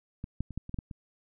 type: clicks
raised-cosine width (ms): 5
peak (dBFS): -24 / -18 / -29 / -21 / -29 / -21 / -21 / -28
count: 8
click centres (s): 0.241 / 0.406 / 0.507 / 0.576 / 0.694 / 0.743 / 0.788 / 0.912
effects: none